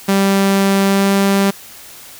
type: tone with pitch glide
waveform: sawtooth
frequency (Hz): 196 to 197.14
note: G3 to G3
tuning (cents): 0 to +10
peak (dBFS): -7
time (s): 0.08-1.51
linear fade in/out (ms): 10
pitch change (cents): +10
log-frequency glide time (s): 0.84-1.07
effects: white hiss -37 dBFS RMS until 2.19 s